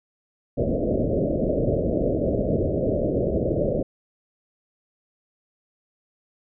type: low-pass noise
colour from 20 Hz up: white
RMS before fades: -23 dBFS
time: 0.57-3.83 s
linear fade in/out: 10 ms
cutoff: 630 Hz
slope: 96 dB/octave
effects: none